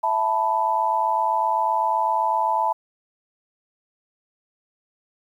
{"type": "chord", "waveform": "sine", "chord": "E suspended fourth", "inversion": "none", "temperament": "equal", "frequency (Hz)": [659.3, 880, 987.8], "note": ["E5", "A5", "B5"], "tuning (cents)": [0, 0, 0], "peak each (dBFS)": [-27, -21, -23], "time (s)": [0.03, 2.73], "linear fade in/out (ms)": 10, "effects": ["9-bit"]}